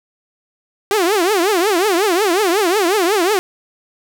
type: tone with vibrato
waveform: sawtooth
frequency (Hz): 381.5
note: G4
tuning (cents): -47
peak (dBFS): -9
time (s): 0.91-3.39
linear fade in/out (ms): 0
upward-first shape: triangle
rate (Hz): 5.5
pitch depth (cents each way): 280
effects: none